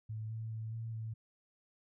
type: tone with pitch steps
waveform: sine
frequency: 109.3 / 111.7 / 110.8 / 113.5 / 111.2 Hz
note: A2 / A2 / A2 / A#2 / A2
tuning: -11 / +27 / +13 / -46 / +19 cents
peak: -38 dBFS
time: 0.09-1.14 s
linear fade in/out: 10 ms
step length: 210 ms
effects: none